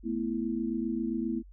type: chord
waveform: sine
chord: A suspended second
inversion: none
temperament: just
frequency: 220 / 247.5 / 330 Hz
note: A3 / B3 / E4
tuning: 0 / +4 / +2 cents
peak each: -33 dBFS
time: 0.03-1.43 s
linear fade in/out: 50 ms
effects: added 47 Hz sine -48 dBFS peak until 1.52 s